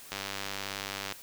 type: click train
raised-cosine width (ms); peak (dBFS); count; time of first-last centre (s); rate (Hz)
0.2; -17; 100; 0.12-1.123; 98.7
effects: white hiss -49 dBFS RMS until 1.22 s